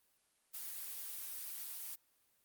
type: noise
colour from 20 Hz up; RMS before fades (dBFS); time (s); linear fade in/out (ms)
blue; -45; 0.53-1.96; 20
effects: white hiss -75 dBFS RMS until 2.44 s + Opus 32 kbps